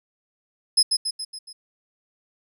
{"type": "tone with echo", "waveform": "35% pulse", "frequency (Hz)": 5100, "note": "D#8", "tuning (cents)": 42, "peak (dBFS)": -11, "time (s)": [0.77, 0.83], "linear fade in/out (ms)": 10, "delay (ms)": 140, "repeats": 5, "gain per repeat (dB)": -5, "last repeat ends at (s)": 1.53, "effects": []}